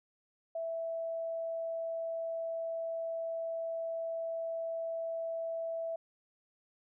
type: tone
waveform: sine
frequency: 659.3 Hz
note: E5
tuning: in tune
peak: -34 dBFS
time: 0.55-5.96 s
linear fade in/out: 5 ms
effects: none